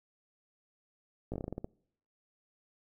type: slowing click train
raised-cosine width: 2 ms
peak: -24 dBFS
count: 10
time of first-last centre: 1.32-1.644 s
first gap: 17 ms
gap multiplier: 1.18
effects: noise-tail reverb RT60 0.7 s tail -26 dB re dry